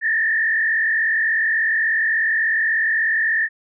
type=tone with frequency modulation; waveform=sine; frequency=1800 Hz; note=A6; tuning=39 cents sharp; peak=-16 dBFS; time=0.01-3.49 s; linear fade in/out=50 ms; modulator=43.5 Hz; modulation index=1.6; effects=none